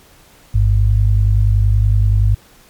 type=tone pair together; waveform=sine; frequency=51.71 / 102.3 Hz; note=G#1 / G#2; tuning=-7 / -26 cents; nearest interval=octave; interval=1181 cents; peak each=-12 dBFS; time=0.54-2.35 s; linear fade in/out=10 ms; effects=pink hiss -47 dBFS RMS until 2.69 s + MP3 96 kbps